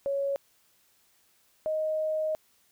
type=tone pair in turn; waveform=sine; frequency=556 / 624.1 Hz; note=C#5 / D#5; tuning=+5 / +5 cents; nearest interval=major second; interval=200 cents; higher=second; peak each=-26 dBFS; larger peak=neither; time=0.06-0.36 / 1.66-2.35 s; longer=second; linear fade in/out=0 ms; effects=white hiss -66 dBFS RMS until 2.71 s